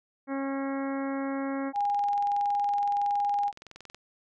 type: harmonic tone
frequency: 272.9 Hz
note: C#4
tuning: 27 cents flat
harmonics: 1 / 2 / 3 / 4 / 5 / 6 / 7 / 8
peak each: -30 / -36 / -40 / -42 / -44 / -46 / -47 / -48 dBFS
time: 0.27-1.73 s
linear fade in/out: 50 ms
type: tone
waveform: sine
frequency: 814 Hz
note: G#5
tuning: 35 cents flat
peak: -24 dBFS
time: 1.73-3.52 s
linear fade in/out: 50 ms
type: click train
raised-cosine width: 0.2 ms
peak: -28 dBFS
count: 48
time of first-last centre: 1.76-3.946 s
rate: 21.5 Hz
effects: none